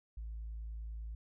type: tone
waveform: sine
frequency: 55 Hz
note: A1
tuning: in tune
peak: -39 dBFS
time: 0.17-1.15 s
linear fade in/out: 5 ms
effects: tanh soft clip ceiling -37 dBFS